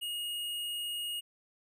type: tone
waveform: square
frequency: 2869 Hz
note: F7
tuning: 46 cents sharp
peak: -35 dBFS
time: 0.01-1.21 s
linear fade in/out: 20 ms
effects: none